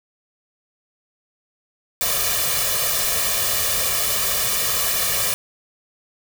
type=noise with comb filter; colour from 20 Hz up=white; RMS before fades=-21 dBFS; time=2.01-5.34 s; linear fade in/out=0 ms; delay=1.7 ms; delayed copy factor=+0.8; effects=none